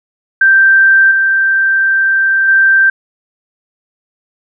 sine tone with level steps, 1568 Hz, G6, in tune, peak -4 / -8 / -5 dBFS, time 0.41-2.9 s, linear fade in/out 5 ms, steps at 1.11 / 2.48 s, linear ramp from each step 5 ms, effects none

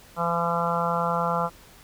harmonic tone, 170 Hz, F3, 46 cents flat, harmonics 1 / 3 / 4 / 5 / 6 / 7 / 8, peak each -30 / -30 / -30 / -30 / -30 / -30 / -30 dBFS, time 0.16-1.5 s, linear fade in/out 50 ms, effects pink hiss -51 dBFS RMS until 1.83 s

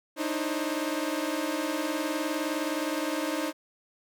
sawtooth tone cluster, 298.7 / 318.2 / 534 Hz, D4 / D#4 / C5, +29 / +39 / +35 cents, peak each -28 / -28 / -31 dBFS, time 0.16-3.53 s, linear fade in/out 50 ms, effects none

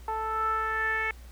10% pulse tone with low-pass filter sweep, 440 Hz, A4, in tune, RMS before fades -29 dBFS, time 0.08-1.11 s, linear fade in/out 2 ms, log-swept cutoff 1000 to 2100 Hz, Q 5.8, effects added 60 Hz sine -44 dBFS peak until 1.31 s + pink hiss -56 dBFS RMS until 1.31 s

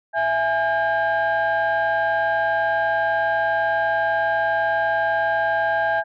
sine tone cluster, 663 / 831 / 1607 Hz, E5 / G#5 / G6, +10 / +1 / +43 cents, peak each -21 dBFS, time 0.13-6.04 s, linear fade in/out 50 ms, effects tanh soft clip ceiling -13 dBFS

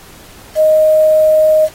sine tone with quantisation, 622.3 Hz, D#5, in tune, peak -6 dBFS, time 0.55-1.69 s, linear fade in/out 50 ms, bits 5, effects pink hiss -39 dBFS RMS until 1.74 s + AAC 48 kbps

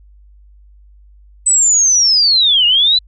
sine linear two-way sweep, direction down then up, 8090 to 2808 to 4065 Hz, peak -8 dBFS, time 1.46-2.99 s, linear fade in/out 10 ms, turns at 2.66 s, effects added 50 Hz sine -41 dBFS peak until 3.07 s

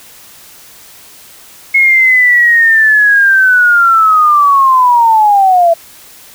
sine linear sweep, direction down, 2176 to 659.3 Hz, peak -4 dBFS, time 1.74-5.74 s, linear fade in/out 10 ms, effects white hiss -37 dBFS RMS until 6.34 s

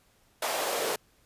pink noise with high-pass filter sweep, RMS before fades -30 dBFS, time 0.42-0.96 s, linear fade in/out 5 ms, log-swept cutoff 660 to 430 Hz, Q 2.7, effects pink hiss -65 dBFS RMS until 1.25 s + resampled to 32000 Hz

